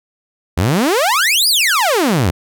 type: exponential two-way sweep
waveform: sawtooth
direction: up then down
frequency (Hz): 76 to 5100 to 76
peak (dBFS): -8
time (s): 0.57-2.31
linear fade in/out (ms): 10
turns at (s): 1.48
effects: none